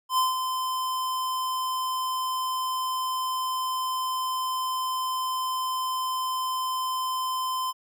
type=tone with ADSR envelope; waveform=square; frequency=1030 Hz; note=C6; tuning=28 cents flat; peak=-20 dBFS; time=0.09-7.73 s; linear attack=88 ms; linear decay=160 ms; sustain=-7 dB; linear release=33 ms; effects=none